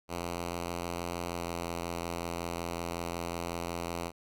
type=tone with pitch glide; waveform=5% pulse; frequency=86.4 to 85.41 Hz; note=F2 to F2; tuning=-18 to -38 cents; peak=-23 dBFS; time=0.08-4.12 s; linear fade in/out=50 ms; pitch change=-20 cents; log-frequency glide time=1.34-1.43 s; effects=none